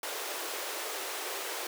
pink high-pass noise, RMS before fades -37 dBFS, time 0.03-1.67 s, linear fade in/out 2 ms, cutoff 350 Hz, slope 48 dB/octave, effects none

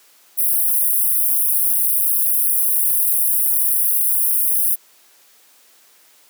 white high-pass noise, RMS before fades -17 dBFS, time 0.37-4.76 s, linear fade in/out 20 ms, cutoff 9500 Hz, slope 96 dB/octave, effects white hiss -52 dBFS RMS until 6.29 s + high-pass 300 Hz 12 dB/octave

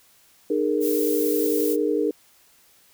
sine chord, D# suspended fourth, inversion none, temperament equal with one note detuned, 304.5 / 415.3 / 466.2 Hz, D#4 / G#4 / A#4, -37 / 0 / 0 cents, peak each -24 dBFS, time 0.5-2.11 s, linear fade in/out 5 ms
violet noise, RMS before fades -30 dBFS, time 0.8-1.77 s, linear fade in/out 50 ms
effects white hiss -57 dBFS RMS until 2.93 s

